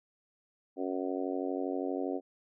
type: harmonic tone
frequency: 92.5 Hz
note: F#2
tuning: in tune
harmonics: 3 / 4 / 5 / 6 / 7 / 8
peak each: -35 / -37 / -39 / -41 / -42 / -43 dBFS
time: 0.76-2.21 s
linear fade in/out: 50 ms
effects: none